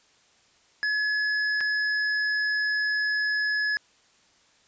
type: tone with dropouts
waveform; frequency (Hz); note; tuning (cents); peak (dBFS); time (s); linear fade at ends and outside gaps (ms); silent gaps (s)
square; 1700; G#6; +40; -24; 0.83-3.77; 0; 1.606-1.61
effects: white hiss -61 dBFS RMS until 4.67 s + resampled to 16000 Hz